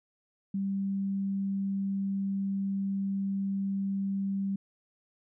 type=tone; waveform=sine; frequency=196 Hz; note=G3; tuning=in tune; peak=-28 dBFS; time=0.54-4.56 s; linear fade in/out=5 ms; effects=none